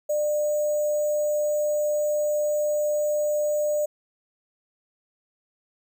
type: tone with sample-and-hold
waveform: sine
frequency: 598 Hz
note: D5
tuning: 31 cents sharp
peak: -21 dBFS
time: 0.09-3.86 s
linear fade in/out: 10 ms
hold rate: 7350 Hz
effects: none